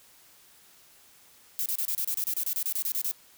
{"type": "noise bursts", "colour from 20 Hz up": "violet", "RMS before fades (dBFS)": -29, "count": 16, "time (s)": [1.59, 3.113], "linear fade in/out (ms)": 0, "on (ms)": 68, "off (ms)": 29, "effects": ["white hiss -57 dBFS RMS until 3.37 s"]}